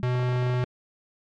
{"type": "tone with exponential decay", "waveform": "sine", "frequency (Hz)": 197, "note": "G3", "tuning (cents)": 9, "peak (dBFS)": -31, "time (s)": [0, 0.08], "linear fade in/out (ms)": 0, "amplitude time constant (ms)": 17}
{"type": "tone", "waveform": "square", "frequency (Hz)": 124.8, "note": "B2", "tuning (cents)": 19, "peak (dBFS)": -23, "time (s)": [0.03, 0.64], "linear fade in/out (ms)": 0}
{"type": "clicks", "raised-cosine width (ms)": 1, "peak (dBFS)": -24, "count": 10, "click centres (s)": [0.153, 0.195, 0.229, 0.289, 0.326, 0.36, 0.426, 0.466, 0.498, 0.54]}
{"effects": ["low-pass 3000 Hz 12 dB/octave", "MP3 96 kbps"]}